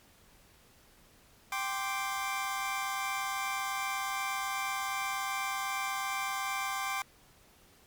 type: chord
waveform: 25% pulse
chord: G suspended fourth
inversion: none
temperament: equal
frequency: 784 / 1046.5 / 1174.7 Hz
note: G5 / C6 / D6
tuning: 0 / 0 / 0 cents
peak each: -33 dBFS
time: 1.52-7.02 s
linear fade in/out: 2 ms
effects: pink hiss -61 dBFS RMS until 7.86 s + MP3 96 kbps